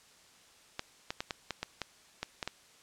clicks, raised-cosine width 0.2 ms, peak -17 dBFS, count 10, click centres 0.794 / 1.105 / 1.205 / 1.308 / 1.507 / 1.63 / 1.817 / 2.23 / 2.428 / 2.476 s, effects white hiss -60 dBFS RMS until 2.82 s + low-pass 8000 Hz 12 dB/octave

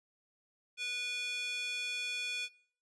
square tone with high-pass filter, 490 Hz, B4, 14 cents flat, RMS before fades -37 dBFS, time 0.77-2.49 s, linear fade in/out 50 ms, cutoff 2700 Hz, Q 7.9, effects noise-tail reverb RT60 0.5 s tail -20 dB re dry + resampled to 22050 Hz

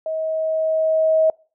sine tone with level ramp, 636 Hz, D#5, 38 cents sharp, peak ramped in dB -22 to -12 dBFS, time 0.06-1.3 s, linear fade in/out 2 ms, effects noise-tail reverb RT60 0.4 s tail -26 dB re dry

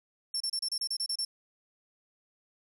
35% pulse tone bursts, 5420 Hz, E8, 47 cents sharp, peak -27 dBFS, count 10, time 0.34-1.25 s, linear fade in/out 5 ms, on 64 ms, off 30 ms, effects none

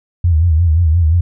sine tone with vibrato, 82.41 Hz, E2, in tune, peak -8 dBFS, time 0.24-1.21 s, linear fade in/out 5 ms, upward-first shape sine, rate 5.7 Hz, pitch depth 120 cents each way, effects none

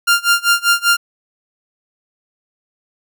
sawtooth tone with tremolo, 1396.9 Hz, F6, in tune, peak -5 dBFS, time 0.07-0.97 s, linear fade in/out 10 ms, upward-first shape sine, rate 5.1 Hz, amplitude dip 95%, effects none

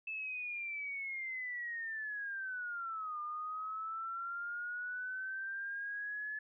sine linear two-way sweep, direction down then up, 2631 to 1202 to 1720 Hz, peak -38 dBFS, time 0.07-6.39 s, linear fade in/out 5 ms, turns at 3.2 s, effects none

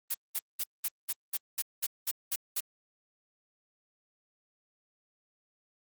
blue noise bursts, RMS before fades -31 dBFS, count 11, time 0.1-2.606 s, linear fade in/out 10 ms, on 46 ms, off 200 ms, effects Opus 24 kbps

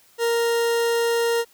40% pulse tone, 466.2 Hz, A#4, in tune, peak -18 dBFS, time 0.18-1.45 s, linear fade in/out 50 ms, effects white hiss -56 dBFS RMS until 1.53 s

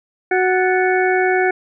harmonic tone with a mistuned harmonic, 370 Hz, F#4, in tune, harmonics 1 / 2 / 4 / 5 / 6, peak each -16 / -19 / -22 / -23 / -24 dBFS, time 0.31-1.51 s, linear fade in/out 5 ms, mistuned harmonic 5, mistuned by -97 cents, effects none

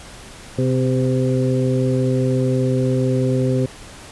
harmonic tone with a mistuned harmonic, 128.7 Hz, C3, 28 cents flat, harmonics 1 / 2 / 3 / 4, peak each -18 / -21 / -23 / -24 dBFS, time 0.58-3.66 s, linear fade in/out 5 ms, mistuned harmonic 3, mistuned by +29 cents, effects pink hiss -39 dBFS RMS until 4.11 s + resampled to 24000 Hz

